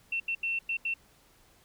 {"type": "tone bursts at uneven times", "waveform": "sine", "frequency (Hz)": 2700, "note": "E7", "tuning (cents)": 41, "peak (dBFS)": -28, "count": 5, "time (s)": [[0.12, 0.2], [0.28, 0.35], [0.43, 0.59], [0.69, 0.77], [0.85, 0.94]], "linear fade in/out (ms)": 5, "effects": ["pink hiss -62 dBFS RMS until 1.64 s"]}